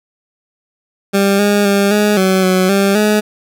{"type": "tone with pitch steps", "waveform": "20% pulse", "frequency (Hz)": [198, 204.6, 199.8, 208.7, 188.7, 185.6, 197.5, 211.3], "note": ["G3", "G#3", "G3", "G#3", "F#3", "F#3", "G3", "G#3"], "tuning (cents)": [18, -26, 33, 9, 34, 6, 13, 30], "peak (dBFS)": -5, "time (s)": [1.13, 3.21], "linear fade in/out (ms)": 20, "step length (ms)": 260, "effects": []}